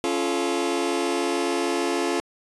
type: chord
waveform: sawtooth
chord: Db augmented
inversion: none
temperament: just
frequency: 277.2 / 346.5 / 433.1 Hz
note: Db4 / F4 / A4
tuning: 0 / -14 / -27 cents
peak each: -24 / -21 / -24 dBFS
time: 0.04-2.2 s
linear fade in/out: 0 ms
effects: resampled to 24000 Hz